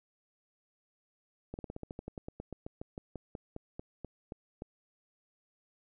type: slowing click train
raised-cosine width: 2 ms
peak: -27 dBFS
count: 23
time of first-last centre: 1.54-4.621 s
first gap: 49 ms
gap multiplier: 1.09
effects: none